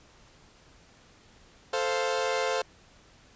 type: chord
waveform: sawtooth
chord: F major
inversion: first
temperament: equal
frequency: 440 / 523.3 / 698.5 Hz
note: A4 / C5 / F5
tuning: 0 / 0 / 0 cents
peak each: -27 / -25 / -29 dBFS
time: 1.73-2.62 s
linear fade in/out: 5 ms
effects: pink hiss -57 dBFS RMS until 3.35 s + resampled to 16000 Hz